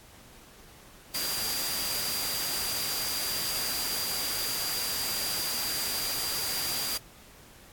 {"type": "tone in noise", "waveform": "sine", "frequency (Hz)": 4765, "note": "D8", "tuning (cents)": 24, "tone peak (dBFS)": -33, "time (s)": [1.14, 6.98], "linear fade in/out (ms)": 10, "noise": "white", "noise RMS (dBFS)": -32, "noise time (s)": [1.14, 6.98], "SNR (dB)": -4, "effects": ["pink hiss -53 dBFS RMS until 7.72 s", "AAC 64 kbps"]}